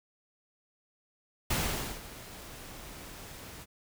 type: noise with ADSR envelope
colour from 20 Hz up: pink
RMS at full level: -29 dBFS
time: 1.5-3.66 s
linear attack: 6 ms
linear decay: 490 ms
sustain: -17 dB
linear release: 39 ms
effects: none